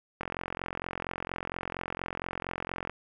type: click train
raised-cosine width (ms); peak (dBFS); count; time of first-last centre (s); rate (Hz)
0.5; -18; 120; 0.21-2.896; 44.3
effects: none